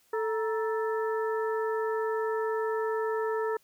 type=harmonic tone with a mistuned harmonic; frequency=440 Hz; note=A4; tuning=in tune; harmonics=1 / 2 / 3 / 4; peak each=-28 / -35 / -38 / -40 dBFS; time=0.13-3.57 s; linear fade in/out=5 ms; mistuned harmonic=2; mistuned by=+110 cents; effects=white hiss -66 dBFS RMS until 3.63 s